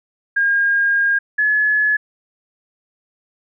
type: tone pair in turn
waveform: sine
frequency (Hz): 1619 / 1705.6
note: G#6 / G#6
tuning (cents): -45 / +46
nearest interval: minor second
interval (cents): 91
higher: second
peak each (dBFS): -13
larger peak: neither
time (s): 0.36-1.19 / 1.38-1.97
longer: first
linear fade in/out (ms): 10
effects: none